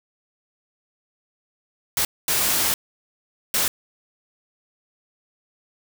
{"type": "noise bursts at uneven times", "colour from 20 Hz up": "white", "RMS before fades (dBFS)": -21, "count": 3, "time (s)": [[1.97, 2.05], [2.28, 2.74], [3.54, 3.68]], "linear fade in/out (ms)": 2, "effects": []}